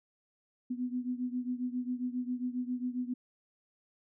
sine beating tone pair, 246.9 / 254.3 Hz, B3 / C4, 0 / -49 cents, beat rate 7.4 Hz, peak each -34 / -37 dBFS, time 0.7-3.14 s, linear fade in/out 10 ms, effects none

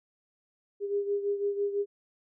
sine beating tone pair, 403.4 / 409.4 Hz, G4 / G#4, +50 / -25 cents, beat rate 6 Hz, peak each -28 / -34 dBFS, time 0.8-1.86 s, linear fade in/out 50 ms, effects none

